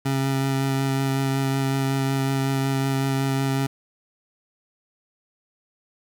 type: tone with vibrato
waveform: 25% pulse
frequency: 135.4 Hz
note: C#3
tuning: 40 cents flat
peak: -17 dBFS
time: 0.05-3.67 s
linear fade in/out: 10 ms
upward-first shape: triangle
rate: 5.4 Hz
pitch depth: 13 cents each way
effects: 8-bit